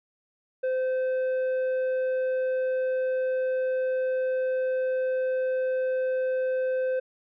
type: tone with tanh clipping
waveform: sine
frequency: 516 Hz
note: C5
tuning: 24 cents flat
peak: -25 dBFS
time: 0.63-7 s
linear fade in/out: 10 ms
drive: 6 dB
effects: none